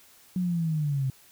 sine linear sweep, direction down, 185 to 129.6 Hz, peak -24 dBFS, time 0.36-1.1 s, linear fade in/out 2 ms, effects white hiss -56 dBFS RMS until 1.31 s

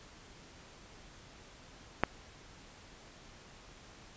click, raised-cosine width 0.5 ms, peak -10 dBFS, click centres 2.036 s, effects pink hiss -55 dBFS RMS until 4.16 s + resampled to 16000 Hz

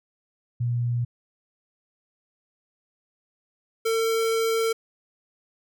sine / square tone pair in turn, 120.2 / 451.3 Hz, B2 / A4, -46 / +44 cents, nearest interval octave + major seventh, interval 2290 cents, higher second, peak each -22 dBFS, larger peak neither, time 0.6-1.05 / 3.85-4.73 s, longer second, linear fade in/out 10 ms, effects none

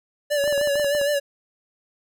square tone with vibrato, 576 Hz, D5, 34 cents flat, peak -20 dBFS, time 0.3-1.2 s, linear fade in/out 20 ms, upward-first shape sine, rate 6.5 Hz, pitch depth 48 cents each way
clicks, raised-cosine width 1 ms, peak -21 dBFS, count 11, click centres 0.44 / 0.477 / 0.526 / 0.578 / 0.613 / 0.674 / 0.756 / 0.797 / 0.845 / 0.95 / 1.014 s
effects none

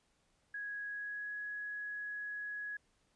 sine tone with pitch glide, 1661.2 to 1675.7 Hz, G#6 to G#6, 0 to +15 cents, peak -39 dBFS, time 0.54-2.77 s, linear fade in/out 5 ms, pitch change +15 cents, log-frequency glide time 0.88-1.33 s, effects pink hiss -75 dBFS RMS until 3.15 s + resampled to 22050 Hz

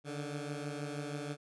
15% pulse beating tone pair, 144.3 / 150.6 Hz, D3 / D3, -30 / +44 cents, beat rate 6.3 Hz, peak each -33 / -37 dBFS, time 0.04-1.37 s, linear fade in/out 50 ms, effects resampled to 24000 Hz

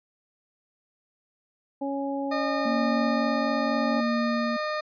harmonic tone, 277.2 Hz, C#4, in tune, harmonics 1 / 2 / 3, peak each -29 / -32 / -34 dBFS, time 1.81-4.01 s, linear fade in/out 10 ms
20% pulse tone, 610 Hz, D#5, 34 cents flat, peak -22 dBFS, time 2.31-4.81 s, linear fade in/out 10 ms
sine tone with tremolo, 233.1 Hz, A#3, in tune, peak -24 dBFS, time 2.65-4.57 s, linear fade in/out 10 ms, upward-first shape sine, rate 0.84 Hz, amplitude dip 45%
effects resampled to 11025 Hz

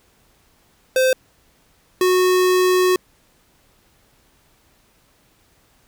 square tone pair in turn, 518 / 366.9 Hz, C5 / F#4, -17 / -15 cents, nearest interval tritone, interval 598 cents, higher first, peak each -14 dBFS, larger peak neither, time 0.96-1.13 / 2.01-2.96 s, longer second, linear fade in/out 2 ms, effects pink hiss -58 dBFS RMS until 5.87 s

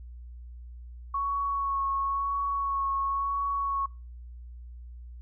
sine tone with vibrato, 1108.7 Hz, C#6, in tune, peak -26 dBFS, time 1.14-3.86 s, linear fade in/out 5 ms, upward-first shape sine, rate 0.97 Hz, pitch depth 17 cents each way, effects noise-tail reverb RT60 0.3 s tail -24 dB re dry + added 60 Hz sine -41 dBFS peak until 5.21 s

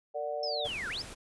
sine chord, Bb augmented, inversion none, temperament equal with one note detuned, 457.4 / 587.3 / 740 Hz, Bb4 / D5 / F#5, -33 / 0 / 0 cents, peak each -39 / -34 / -38 dBFS, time 0.14-0.68 s, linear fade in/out 20 ms
sine linear two-way sweep, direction down then up, 5380 to 1336 to 5380 Hz, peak -34 dBFS, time 0.43-1.02 s, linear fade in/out 2 ms, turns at 0.89 s
pink noise, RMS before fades -45 dBFS, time 0.64-1.15 s, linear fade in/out 20 ms
effects resampled to 24000 Hz

